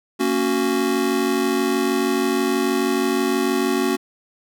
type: chord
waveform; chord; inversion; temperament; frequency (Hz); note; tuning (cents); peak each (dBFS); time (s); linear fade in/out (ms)
square; F# major; first; just; 231.2 / 277.5 / 370; A#3 / C#4 / F#4; -14 / +2 / 0; -25 / -23 / -22; 0.19-3.97; 20
effects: none